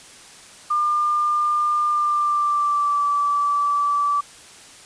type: tone with pitch glide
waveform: sine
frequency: 1200 to 1157.8 Hz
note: D6 to D6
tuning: +37 to -25 cents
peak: -17 dBFS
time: 0.7-4.21 s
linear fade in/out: 10 ms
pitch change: -62 cents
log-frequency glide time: 1.89-3.04 s
effects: white hiss -44 dBFS RMS until 4.85 s + resampled to 22050 Hz